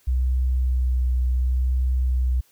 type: tone with vibrato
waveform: sine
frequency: 63.1 Hz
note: B1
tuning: 38 cents sharp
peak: -18 dBFS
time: 0.07-2.41 s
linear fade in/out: 10 ms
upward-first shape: sine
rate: 0.71 Hz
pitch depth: 16 cents each way
effects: white hiss -60 dBFS RMS until 2.51 s